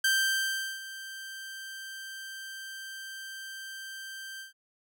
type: tone with ADSR envelope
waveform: sawtooth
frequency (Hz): 1568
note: G6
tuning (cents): 0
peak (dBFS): -19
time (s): 0.04-4.53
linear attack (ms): 6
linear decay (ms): 750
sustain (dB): -17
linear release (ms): 130
effects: none